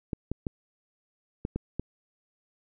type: clicks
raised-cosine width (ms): 3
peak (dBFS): -17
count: 6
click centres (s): 0.132 / 0.316 / 0.468 / 1.451 / 1.56 / 1.796
effects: none